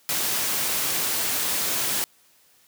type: noise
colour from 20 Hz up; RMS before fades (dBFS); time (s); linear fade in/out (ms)
white; -25; 0.09-2.04; 0
effects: white hiss -59 dBFS RMS until 2.67 s + high-pass 100 Hz 12 dB/octave